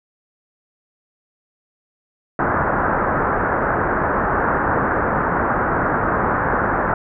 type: low-pass noise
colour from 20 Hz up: white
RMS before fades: -19 dBFS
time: 2.39-6.94 s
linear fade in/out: 2 ms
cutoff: 1600 Hz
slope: 48 dB/octave
effects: none